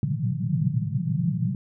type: band-pass noise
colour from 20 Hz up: pink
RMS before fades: -25 dBFS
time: 0.03-1.55 s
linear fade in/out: 2 ms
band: 110 to 190 Hz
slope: 96 dB/octave
effects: none